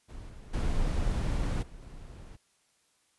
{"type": "noise with level steps", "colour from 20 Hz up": "brown", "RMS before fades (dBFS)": [-43, -46, -29, -47, -45], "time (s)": [0.08, 2.37], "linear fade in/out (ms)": 20, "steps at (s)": [0.29, 0.53, 1.62, 1.81], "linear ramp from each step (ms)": 10, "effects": ["white hiss -70 dBFS RMS until 3.18 s", "resampled to 24000 Hz"]}